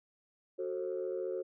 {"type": "chord", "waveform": "sine", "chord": "F# diminished", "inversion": "none", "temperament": "just", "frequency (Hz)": [370, 444, 532.8], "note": ["F#4", "A4", "C5"], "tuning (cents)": [0, 16, 31], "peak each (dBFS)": [-36, -39, -38], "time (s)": [0.58, 1.43], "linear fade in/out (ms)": 20, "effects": ["tanh soft clip ceiling -27 dBFS"]}